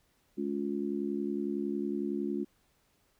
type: harmonic tone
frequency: 70.9 Hz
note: C#2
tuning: 40 cents sharp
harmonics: 3 / 4 / 5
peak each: -35 / -35 / -35 dBFS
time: 0.37-2.45 s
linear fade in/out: 20 ms
effects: pink hiss -71 dBFS RMS until 3.19 s